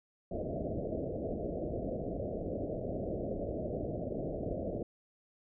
white low-pass noise, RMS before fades -37 dBFS, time 0.31-4.83 s, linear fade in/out 5 ms, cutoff 670 Hz, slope 96 dB/octave, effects none

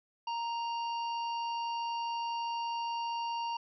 harmonic tone with a mistuned harmonic, 932.3 Hz, A#5, in tune, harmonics 1 / 3 / 5 / 6, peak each -33 / -43 / -48 / -55 dBFS, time 0.27-3.57 s, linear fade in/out 5 ms, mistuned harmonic 5, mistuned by -26 cents, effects none

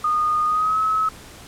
sine tone with pitch glide, 1229 to 1287.1 Hz, D#6 to E6, -22 to -42 cents, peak -17 dBFS, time 0.04-1.09 s, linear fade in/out 5 ms, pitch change +80 cents, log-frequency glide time 0.46-0.78 s, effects pink hiss -42 dBFS RMS until 1.47 s + low-pass 12000 Hz 12 dB/octave

